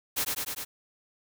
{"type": "noise with echo", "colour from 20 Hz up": "white", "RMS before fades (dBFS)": -28, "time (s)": [0.16, 0.25], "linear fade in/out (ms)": 20, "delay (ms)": 100, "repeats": 4, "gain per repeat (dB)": -2, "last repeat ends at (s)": 0.65, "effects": []}